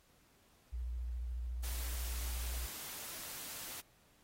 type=tone with vibrato; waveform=sine; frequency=60.1 Hz; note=B1; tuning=46 cents flat; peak=-37 dBFS; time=0.72-2.67 s; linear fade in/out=20 ms; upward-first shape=square; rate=14 Hz; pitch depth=49 cents each way
type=noise; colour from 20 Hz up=white; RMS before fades=-46 dBFS; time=1.63-3.81 s; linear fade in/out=10 ms
effects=pink hiss -69 dBFS RMS until 4.23 s + AAC 48 kbps